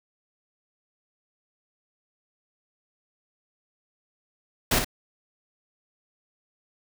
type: noise with echo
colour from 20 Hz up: pink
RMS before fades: -22 dBFS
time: 4.71-4.79 s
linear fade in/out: 5 ms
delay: 56 ms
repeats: 1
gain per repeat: -6 dB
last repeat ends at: 4.846 s
effects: none